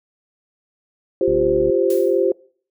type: chord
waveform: sine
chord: F suspended second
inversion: none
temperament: equal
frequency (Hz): 349.2 / 392 / 523.3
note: F4 / G4 / C5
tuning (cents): 0 / 0 / 0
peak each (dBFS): -19 / -18 / -19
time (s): 1.21-2.32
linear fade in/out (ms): 2
type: click train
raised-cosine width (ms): 3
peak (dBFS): -18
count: 32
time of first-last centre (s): 1.28-1.698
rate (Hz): 74.2
type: noise with exponential decay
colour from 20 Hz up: blue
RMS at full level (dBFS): -31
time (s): 1.9-2.28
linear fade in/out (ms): 1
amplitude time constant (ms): 81
effects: noise-tail reverb RT60 0.5 s tail -23 dB re dry